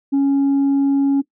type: tone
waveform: sine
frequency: 277.2 Hz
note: C#4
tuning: in tune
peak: -10 dBFS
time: 0.12-1.22 s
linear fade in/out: 20 ms
effects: noise-tail reverb RT60 0.1 s tail -18 dB re dry + tanh soft clip ceiling -12 dBFS